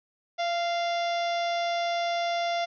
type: harmonic tone with a mistuned harmonic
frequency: 695 Hz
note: F5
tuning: 9 cents flat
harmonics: 1 / 2 / 3 / 4 / 5 / 6 / 7 / 8 / 9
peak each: -26 / -39 / -36 / -43 / -38 / -48 / -44 / -44 / -53 dBFS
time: 0.38-2.66 s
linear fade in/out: 20 ms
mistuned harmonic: 1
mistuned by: -23 cents
effects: none

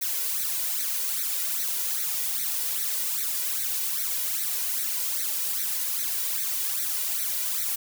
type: noise with flanger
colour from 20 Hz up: blue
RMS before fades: -28 dBFS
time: 0.01-7.76 s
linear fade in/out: 10 ms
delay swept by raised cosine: 0.49 to 2.09 ms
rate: 2.5 Hz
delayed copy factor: +1
effects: none

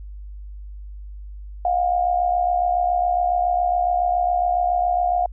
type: tone with amplitude modulation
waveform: sine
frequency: 714 Hz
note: F5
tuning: 38 cents sharp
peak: -14 dBFS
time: 1.65-5.26 s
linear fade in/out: 2 ms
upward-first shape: sine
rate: 67.2 Hz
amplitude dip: 65%
effects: added 50 Hz sine -33 dBFS peak until 5.32 s

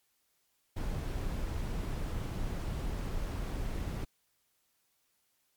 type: noise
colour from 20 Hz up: brown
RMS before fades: -35 dBFS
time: 0.76-4.05 s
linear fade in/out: 10 ms
effects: white hiss -75 dBFS RMS until 5.56 s + MP3 96 kbps

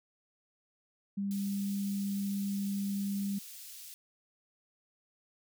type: tone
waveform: sine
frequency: 199.1 Hz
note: G3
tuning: 27 cents sharp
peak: -31 dBFS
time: 1.17-3.39 s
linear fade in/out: 10 ms
type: high-pass noise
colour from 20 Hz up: white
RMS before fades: -48 dBFS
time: 1.31-3.94 s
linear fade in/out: 0 ms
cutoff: 3300 Hz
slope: 12 dB/octave
effects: none

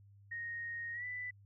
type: tone with pitch glide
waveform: sine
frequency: 1864.7 to 1987 Hz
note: A#6 to B6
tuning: 0 to +10 cents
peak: -39 dBFS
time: 0.31-1.31 s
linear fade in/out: 10 ms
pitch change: +110 cents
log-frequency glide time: 0.93-1.05 s
effects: added 100 Hz sine -58 dBFS peak until 1.45 s

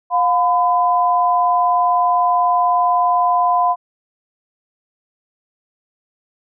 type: tone pair together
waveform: sine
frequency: 711.1 / 1008 Hz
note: F5 / B5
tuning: +31 / +35 cents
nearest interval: tritone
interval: 604 cents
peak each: -15 dBFS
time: 0.1-3.76 s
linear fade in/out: 50 ms
effects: none

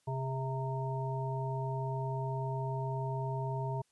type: harmonic tone with a mistuned harmonic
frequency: 131.7 Hz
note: C3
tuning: 12 cents sharp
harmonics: 1 / 3 / 5 / 7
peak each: -34 / -42 / -43 / -40 dBFS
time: 0.07-3.82 s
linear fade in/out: 10 ms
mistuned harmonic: 3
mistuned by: +43 cents
effects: white hiss -74 dBFS RMS until 3.91 s + resampled to 24000 Hz

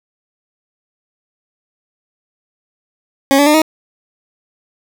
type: tone with pitch steps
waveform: 20% pulse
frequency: 274.1 / 286.9 / 300.3 / 314.3 Hz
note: C#4 / D4 / D4 / D#4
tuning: -19 / -40 / +39 / +18 cents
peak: -3 dBFS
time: 3.31-3.618 s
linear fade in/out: 0 ms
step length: 77 ms
effects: none

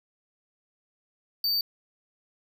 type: tone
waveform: square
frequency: 4600 Hz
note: D8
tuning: 37 cents flat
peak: -24 dBFS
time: 1.44-1.61 s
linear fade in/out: 2 ms
effects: none

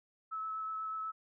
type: tone with vibrato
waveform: sine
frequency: 1300 Hz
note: E6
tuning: 24 cents flat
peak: -36 dBFS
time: 0.31-1.12 s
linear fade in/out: 20 ms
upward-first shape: triangle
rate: 8.2 Hz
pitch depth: 14 cents each way
effects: none

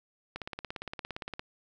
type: click train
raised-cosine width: 0.3 ms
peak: -21 dBFS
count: 19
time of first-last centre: 0.36-1.394 s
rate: 17.4 Hz
effects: none

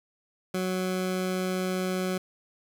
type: tone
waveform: 20% pulse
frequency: 185 Hz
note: F#3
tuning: in tune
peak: -22 dBFS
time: 0.54-2.18 s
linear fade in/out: 5 ms
effects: none

